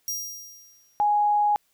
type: tone with exponential decay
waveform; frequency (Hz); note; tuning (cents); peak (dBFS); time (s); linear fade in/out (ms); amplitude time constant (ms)
sawtooth; 5700; F8; +34; -23; 0.08-1.05; 1; 210
type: tone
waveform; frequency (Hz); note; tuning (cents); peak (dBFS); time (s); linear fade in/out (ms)
sine; 830.6; G#5; 0; -18; 1-1.56; 0
effects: white hiss -68 dBFS RMS until 1.73 s